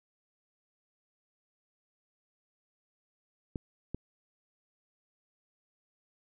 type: clicks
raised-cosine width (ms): 3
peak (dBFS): -22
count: 2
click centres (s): 3.558 / 3.946
effects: none